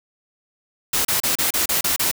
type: noise bursts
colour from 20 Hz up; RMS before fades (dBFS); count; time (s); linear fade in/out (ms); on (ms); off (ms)
white; -20; 8; 0.93-2.114; 5; 120; 32
effects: none